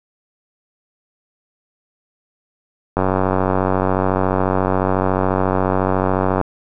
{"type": "click train", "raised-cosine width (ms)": 1, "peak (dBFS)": -3, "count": 325, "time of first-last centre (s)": [2.97, 6.413], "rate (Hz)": 94.1, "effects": []}